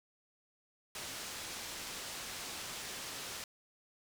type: low-pass noise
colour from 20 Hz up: white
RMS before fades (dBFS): -44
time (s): 0.95-3.44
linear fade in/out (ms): 2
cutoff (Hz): 7300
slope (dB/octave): 12
effects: none